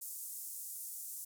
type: band-pass noise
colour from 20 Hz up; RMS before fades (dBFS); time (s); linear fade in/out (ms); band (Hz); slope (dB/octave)
white; -45; 0.01-1.25; 10; 7400 to 15000; 24
effects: none